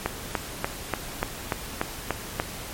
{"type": "click train", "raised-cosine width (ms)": 0.5, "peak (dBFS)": -8, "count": 9, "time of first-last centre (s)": [0.06, 2.399], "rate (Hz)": 3.42, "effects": ["pink hiss -37 dBFS RMS until 2.73 s", "MP3 64 kbps"]}